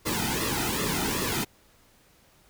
pink noise with flanger, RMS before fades -28 dBFS, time 0.05-1.45 s, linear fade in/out 20 ms, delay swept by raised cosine 1.3 to 1.82 ms, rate 2.6 Hz, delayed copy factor -0.75, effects pink hiss -60 dBFS RMS until 2.49 s

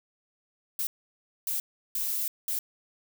violet noise bursts at uneven times, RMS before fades -30 dBFS, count 4, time 0.79-0.87 / 1.47-1.6 / 1.95-2.28 / 2.48-2.59 s, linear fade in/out 2 ms, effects none

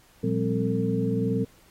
sine tone cluster, 117.7 / 179.3 / 200.4 / 261.6 / 449.7 Hz, A#2 / F3 / G3 / C4 / A4, +17 / +46 / +38 / 0 / +38 cents, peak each -29 dBFS, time 0.23-1.45 s, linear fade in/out 10 ms, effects pink hiss -58 dBFS RMS until 1.7 s + AAC 48 kbps

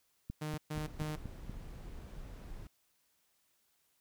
click train, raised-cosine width 5 ms, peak -28 dBFS, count 6, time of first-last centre 0.3-1.496 s, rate 4.18 Hz
sawtooth tone bursts, 152.9 Hz, D#3, 30 cents flat, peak -33 dBFS, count 3, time 0.41-1.16 s, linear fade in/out 10 ms, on 170 ms, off 120 ms
brown noise, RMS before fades -47 dBFS, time 0.75-2.67 s, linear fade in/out 0 ms
effects white hiss -75 dBFS RMS until 4 s

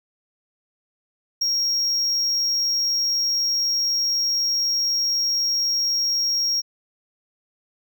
triangle tone with ADSR envelope, 5588 Hz, F8, in tune, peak -15 dBFS, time 1.41-6.62 s, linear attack 11 ms, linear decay 7 ms, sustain -3 dB, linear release 28 ms, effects none

